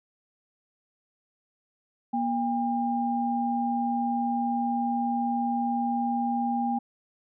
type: tone pair together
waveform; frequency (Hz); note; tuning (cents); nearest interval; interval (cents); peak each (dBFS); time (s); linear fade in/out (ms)
sine; 238.7 / 802.9; A#3 / G5; +41 / +41; octave + major sixth; 2100; -27; 2.13-6.79; 10
effects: none